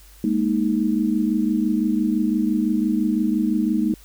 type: chord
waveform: sine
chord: Ab suspended second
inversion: none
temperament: just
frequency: 207.7 / 233.6 / 311.5 Hz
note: Ab3 / Bb3 / Eb4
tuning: 0 / +4 / +2 cents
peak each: -22 dBFS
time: 0.24-3.94 s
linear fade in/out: 2 ms
effects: added 50 Hz sine -46 dBFS peak until 4.04 s + white hiss -51 dBFS RMS until 4.04 s